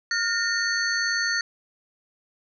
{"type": "tone cluster", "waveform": "sine", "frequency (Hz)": [1421, 1828, 4424, 6230], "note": ["F6", "A#6", "C#8", "G8"], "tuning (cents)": [30, -34, -4, -12], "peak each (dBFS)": [-28, -25, -28, -34], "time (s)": [0.11, 1.41], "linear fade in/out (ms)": 2, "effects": []}